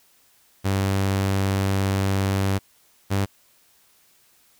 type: tone pair in turn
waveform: sawtooth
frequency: 97.3 / 98.54 Hz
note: G2 / G2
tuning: -12 / +10 cents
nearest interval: unison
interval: 22 cents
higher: second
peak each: -16 dBFS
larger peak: neither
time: 0.64-2.59 / 3.1-3.26 s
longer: first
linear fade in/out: 20 ms
effects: white hiss -59 dBFS RMS until 4.59 s